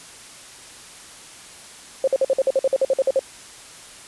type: tone bursts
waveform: sine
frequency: 533 Hz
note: C5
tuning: 32 cents sharp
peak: -14 dBFS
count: 14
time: 2.04-3.193 s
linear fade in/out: 2 ms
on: 35 ms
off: 51 ms
effects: white hiss -42 dBFS RMS until 4.07 s + resampled to 24000 Hz